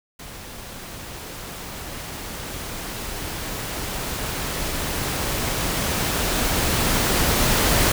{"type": "noise with level ramp", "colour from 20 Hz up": "pink", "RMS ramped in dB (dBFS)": [-38, -18], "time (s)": [0.19, 7.92], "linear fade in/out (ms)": 5, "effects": []}